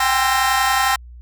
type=tone cluster; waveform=40% pulse; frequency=774 / 805 / 1041 / 1335 / 1850 Hz; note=G5 / G5 / C6 / E6 / A#6; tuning=-22 / +46 / -9 / +22 / -14 cents; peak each=-21 dBFS; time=0-0.96 s; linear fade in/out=5 ms; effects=added 60 Hz sine -36 dBFS peak until 1.21 s